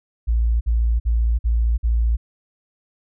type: tone bursts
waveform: sine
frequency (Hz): 57.2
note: A#1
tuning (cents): -32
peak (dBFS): -15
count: 5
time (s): 0.27-2.17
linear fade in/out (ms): 20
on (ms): 340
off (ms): 50
effects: none